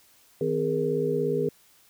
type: tone cluster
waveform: sine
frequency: 156.4 / 256.7 / 412.8 / 469.8 Hz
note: D#3 / C4 / G#4 / A#4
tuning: +9 / -33 / -10 / +13 cents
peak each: -31 / -32 / -26 / -28 dBFS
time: 0.41-1.49 s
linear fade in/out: 2 ms
effects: white hiss -59 dBFS RMS until 1.89 s